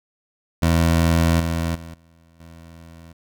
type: tone with level steps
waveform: 20% pulse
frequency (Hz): 83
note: E2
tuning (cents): +12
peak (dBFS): -10 / -16 / -30 / -47 / -36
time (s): 0.62-3.13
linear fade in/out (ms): 10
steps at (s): 1.4 / 1.75 / 1.94 / 2.4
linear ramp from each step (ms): 5
effects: none